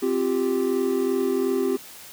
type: chord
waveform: triangle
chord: C suspended fourth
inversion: none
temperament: equal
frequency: 261.6 / 349.2 / 392 Hz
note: C4 / F4 / G4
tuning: 0 / 0 / 0 cents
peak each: -24 / -25 / -21 dBFS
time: 0.02-1.77 s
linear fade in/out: 10 ms
effects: white hiss -43 dBFS RMS until 2.12 s + high-pass 60 Hz 12 dB/octave